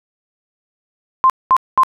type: tone bursts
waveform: sine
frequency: 1046.5 Hz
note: C6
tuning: in tune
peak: -7 dBFS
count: 3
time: 1.24-1.834 s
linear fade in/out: 0 ms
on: 58 ms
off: 210 ms
effects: none